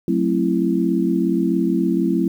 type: chord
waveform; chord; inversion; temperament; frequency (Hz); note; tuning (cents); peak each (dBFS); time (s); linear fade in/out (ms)
sine; F# half-diminished seventh; none; just; 185 / 222 / 266.4 / 333; F#3 / A3 / C4 / E4; 0 / +16 / +31 / +18; -21 / -23 / -22 / -20; 0.08-2.28; 2
effects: 8-bit